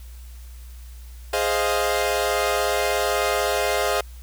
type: chord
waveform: sawtooth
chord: F minor seventh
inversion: first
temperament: equal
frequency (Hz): 415.3 / 523.3 / 622.3 / 698.5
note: Ab4 / C5 / Eb5 / F5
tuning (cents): 0 / 0 / 0 / 0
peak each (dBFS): -22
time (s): 1.33-4.01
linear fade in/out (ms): 5
effects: added 60 Hz sine -37 dBFS peak until 4.22 s + white hiss -52 dBFS RMS until 4.22 s